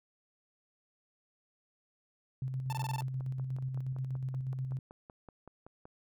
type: tone with tremolo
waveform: sine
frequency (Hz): 130.81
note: C3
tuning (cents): 0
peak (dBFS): -32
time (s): 2.42-4.79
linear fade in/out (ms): 2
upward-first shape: square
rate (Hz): 8.3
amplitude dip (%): 35
type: tone bursts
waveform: 45% pulse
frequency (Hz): 886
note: A5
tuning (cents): +12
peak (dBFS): -36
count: 7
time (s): 2.7-3.008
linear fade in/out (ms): 0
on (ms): 26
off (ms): 21
type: click train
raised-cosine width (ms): 1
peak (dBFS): -36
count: 17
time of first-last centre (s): 2.83-5.855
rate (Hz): 5.29
effects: none